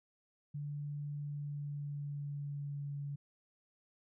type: tone with pitch glide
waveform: sine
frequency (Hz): 145.7 to 142.62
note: D3 to C#3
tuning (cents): -13 to +50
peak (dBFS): -38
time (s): 0.54-3.16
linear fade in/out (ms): 10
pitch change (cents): -37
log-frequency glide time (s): 1.15-2.95
effects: none